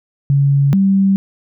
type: tone pair in turn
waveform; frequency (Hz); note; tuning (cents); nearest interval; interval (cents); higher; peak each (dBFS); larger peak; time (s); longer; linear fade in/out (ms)
sine; 140 / 194.59; C#3 / G3; +18 / -12; tritone; 570; second; -9; neither; 0.3-0.73 / 0.73-1.16; neither; 0
effects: none